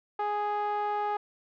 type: tone with low-pass filter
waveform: 5% pulse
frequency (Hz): 415.3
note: G#4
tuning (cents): 0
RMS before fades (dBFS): -30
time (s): 0.19-1.17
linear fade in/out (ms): 5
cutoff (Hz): 910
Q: 2.7
effects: none